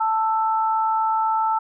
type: tone pair together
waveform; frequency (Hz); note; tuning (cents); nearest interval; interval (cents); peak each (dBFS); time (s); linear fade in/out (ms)
sine; 883.8 / 1322; A5 / E6; +7 / +5; perfect fifth; 698; -19 / -24; 0-1.59; 10
effects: none